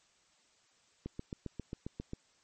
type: click train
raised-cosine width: 3 ms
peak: -26 dBFS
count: 9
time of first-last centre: 1.06-2.134 s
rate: 7.45 Hz
effects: white hiss -69 dBFS RMS until 2.43 s + MP3 32 kbps